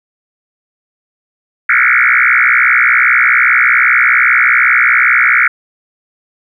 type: tone with frequency modulation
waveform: sine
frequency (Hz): 1817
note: A#6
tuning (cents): -45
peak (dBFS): -6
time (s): 1.69-5.48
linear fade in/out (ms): 5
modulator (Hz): 62.5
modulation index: 7.5
effects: 8-bit